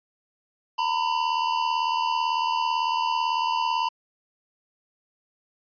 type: tone pair together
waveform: square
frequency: 917 / 995 Hz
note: A#5 / B5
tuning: -29 / +13 cents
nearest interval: minor second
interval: 142 cents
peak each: -26 dBFS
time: 0.78-3.89 s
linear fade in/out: 10 ms
effects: resampled to 11025 Hz